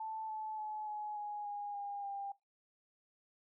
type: tone with pitch steps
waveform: sine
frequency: 879 / 866.9 / 855 / 843.2 / 831.6 / 820.1 / 808.8 / 797.7 Hz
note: A5 / A5 / A5 / G#5 / G#5 / G#5 / G#5 / G5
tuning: -2 / -26 / -50 / +26 / +2 / -22 / -46 / +30 cents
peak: -39 dBFS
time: 0-2.32 s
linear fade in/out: 5 ms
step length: 290 ms
effects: noise-tail reverb RT60 0.2 s tail -20 dB re dry